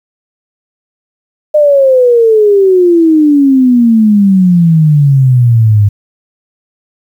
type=exponential sweep; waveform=sine; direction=down; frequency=610 to 100.5 Hz; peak=-3 dBFS; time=1.54-5.89 s; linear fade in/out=10 ms; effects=7-bit